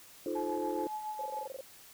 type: chord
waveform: sine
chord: F dominant seventh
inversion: third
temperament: equal with one note detuned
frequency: 311.1 / 349.2 / 434.2 / 523.3 Hz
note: Eb4 / F4 / A4 / C5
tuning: 0 / 0 / -23 / 0 cents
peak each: -37 / -36 / -38 / -38 dBFS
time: 0.26-0.87 s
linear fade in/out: 2 ms
type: tone with tremolo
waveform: sine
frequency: 855 Hz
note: A5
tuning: 50 cents flat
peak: -34 dBFS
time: 0.35-1.47 s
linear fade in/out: 10 ms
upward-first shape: sine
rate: 7.1 Hz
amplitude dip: 50%
type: tone bursts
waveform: sine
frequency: 533 Hz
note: C5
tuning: 32 cents sharp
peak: -38 dBFS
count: 10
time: 1.19-1.609 s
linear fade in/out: 2 ms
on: 23 ms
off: 21 ms
effects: tanh soft clip ceiling -24 dBFS + white hiss -55 dBFS RMS until 1.93 s